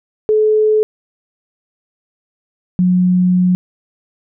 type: tone pair in turn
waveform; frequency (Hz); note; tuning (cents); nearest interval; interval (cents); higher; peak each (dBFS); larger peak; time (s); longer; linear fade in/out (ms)
sine; 430 / 181.29; A4 / F#3; -40 / -35; octave + minor third; 1495; first; -9; neither; 0.29-0.83 / 2.79-3.55; second; 0
effects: none